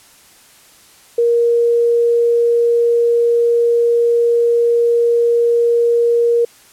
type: tone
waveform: sine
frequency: 470.7 Hz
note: A#4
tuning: 17 cents sharp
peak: -10 dBFS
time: 1.18-6.45 s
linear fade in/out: 5 ms
effects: white hiss -46 dBFS RMS until 6.72 s + low-pass 12000 Hz 12 dB/octave